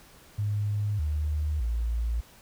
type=tone with pitch steps; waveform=sine; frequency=103.7 / 75.5 / 57.4 Hz; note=G#2 / D2 / A#1; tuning=-2 / +48 / -26 cents; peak=-25 dBFS; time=0.38-2.21 s; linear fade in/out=10 ms; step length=610 ms; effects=pink hiss -54 dBFS RMS until 2.41 s